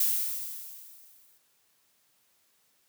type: noise with exponential decay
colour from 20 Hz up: violet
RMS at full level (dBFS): -24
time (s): 0-1.38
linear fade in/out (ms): 5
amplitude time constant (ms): 300
effects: white hiss -69 dBFS RMS until 2.88 s + high-pass 80 Hz 12 dB/octave